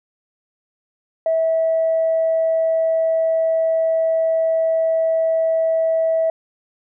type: tone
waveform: sine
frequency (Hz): 650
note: E5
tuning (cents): -24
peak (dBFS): -14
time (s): 1.26-6.3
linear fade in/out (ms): 2
effects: tanh soft clip ceiling -10 dBFS